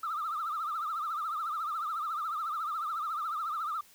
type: tone with vibrato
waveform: sine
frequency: 1263 Hz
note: D#6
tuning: 26 cents sharp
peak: -30 dBFS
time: 0.03-3.81 s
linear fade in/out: 5 ms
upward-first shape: triangle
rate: 14 Hz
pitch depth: 150 cents each way
effects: tanh soft clip ceiling -28 dBFS + white hiss -59 dBFS RMS until 3.94 s